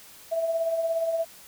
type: tone with tremolo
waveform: sine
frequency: 659.3 Hz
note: E5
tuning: in tune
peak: -21 dBFS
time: 0.31-1.25 s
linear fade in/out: 20 ms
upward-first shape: triangle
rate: 17 Hz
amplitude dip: 55%
effects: white hiss -49 dBFS RMS until 1.47 s

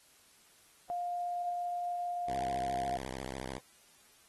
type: tone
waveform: sine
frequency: 705 Hz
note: F5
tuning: 16 cents sharp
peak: -33 dBFS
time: 0.9-2.97 s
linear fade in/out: 0 ms
type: tone with vibrato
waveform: 5% pulse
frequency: 65.41 Hz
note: C2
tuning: in tune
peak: -28 dBFS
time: 2.27-3.59 s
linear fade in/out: 20 ms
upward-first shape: sine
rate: 14 Hz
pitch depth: 150 cents each way
effects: white hiss -63 dBFS RMS until 4.28 s + AAC 32 kbps

